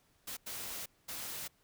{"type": "noise bursts at uneven times", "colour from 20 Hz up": "white", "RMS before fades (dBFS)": -42, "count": 3, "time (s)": [[0.27, 0.37], [0.46, 0.86], [1.08, 1.48]], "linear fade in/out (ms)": 10, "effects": ["pink hiss -71 dBFS RMS until 1.63 s"]}